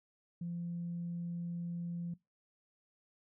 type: tone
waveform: sine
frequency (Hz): 171.9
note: F3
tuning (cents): -27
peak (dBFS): -36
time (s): 0.41-2.14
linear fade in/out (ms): 5
effects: noise-tail reverb RT60 0.2 s tail -21 dB re dry + tanh soft clip ceiling -32 dBFS